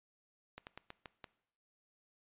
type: slowing click train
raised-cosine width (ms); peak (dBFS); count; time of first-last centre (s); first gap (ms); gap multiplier
0.3; -30; 6; 0.58-1.242; 89; 1.2
effects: noise-tail reverb RT60 0.7 s tail -19 dB re dry + resampled to 8000 Hz